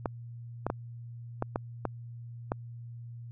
clicks, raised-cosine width 1 ms, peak -15 dBFS, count 7, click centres 0.058 / 0.666 / 0.701 / 1.424 / 1.559 / 1.853 / 2.519 s, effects added 118 Hz sine -41 dBFS peak until 3.31 s

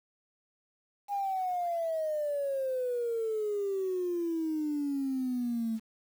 sine exponential sweep, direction down, 819 to 219.3 Hz, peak -28 dBFS, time 1.08-5.8 s, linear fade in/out 50 ms, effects tanh soft clip ceiling -25 dBFS + 9-bit

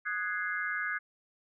sine chord, Ab dominant seventh, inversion second, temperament equal, 1244.5 / 1480 / 1661.2 / 2093 Hz, Eb6 / Gb6 / Ab6 / C7, 0 / 0 / 0 / 0 cents, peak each -39 / -36 / -34 / -39 dBFS, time 0.05-0.99 s, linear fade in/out 20 ms, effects none

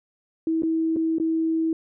sine tone with dropouts, 323.7 Hz, E4, 31 cents flat, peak -20 dBFS, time 0.47-1.73 s, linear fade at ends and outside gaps 2 ms, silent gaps 0.622-0.633 / 0.962-0.967 / 1.184-1.199 s, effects none

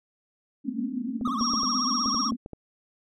white band-pass noise, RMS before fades -31 dBFS, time 0.64-2.37 s, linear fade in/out 20 ms, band 210 to 270 Hz, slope 96 dB/octave
clicks, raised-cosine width 2 ms, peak -25 dBFS, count 10, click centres 1.212 / 1.276 / 1.411 / 1.536 / 1.633 / 2.06 / 2.146 / 2.321 / 2.461 / 2.533 s
triangle tone with vibrato, 1172 Hz, D6, 4 cents flat, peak -26 dBFS, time 1.25-2.31 s, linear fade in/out 5 ms, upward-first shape triangle, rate 16 Hz, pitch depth 180 cents each way
sine tone, 5588 Hz, F8, in tune, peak -26 dBFS, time 1.38-2.31 s, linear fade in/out 50 ms
effects none

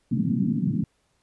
white band-pass noise, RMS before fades -24 dBFS, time 0.11-0.84 s, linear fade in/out 5 ms, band 120 to 260 Hz, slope 48 dB/octave, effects pink hiss -69 dBFS RMS until 1.22 s + resampled to 24000 Hz

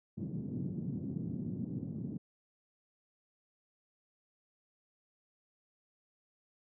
white band-pass noise, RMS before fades -39 dBFS, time 0.17-2.18 s, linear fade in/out 10 ms, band 120 to 240 Hz, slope 24 dB/octave, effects none

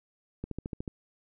click train, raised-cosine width 3 ms, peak -22 dBFS, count 7, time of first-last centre 0.44-0.878 s, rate 13.7 Hz, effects none

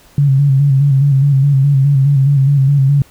sine tone with vibrato, 138.59 Hz, C#3, in tune, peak -7 dBFS, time 0.18-3.02 s, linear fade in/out 2 ms, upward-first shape square, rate 4.8 Hz, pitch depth 50 cents each way, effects pink hiss -46 dBFS RMS until 3.1 s

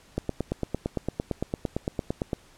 click train, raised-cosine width 2 ms, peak -13 dBFS, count 20, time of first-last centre 0.18-2.332 s, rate 8.83 Hz, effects pink hiss -56 dBFS RMS until 2.57 s + low-pass 10000 Hz 12 dB/octave

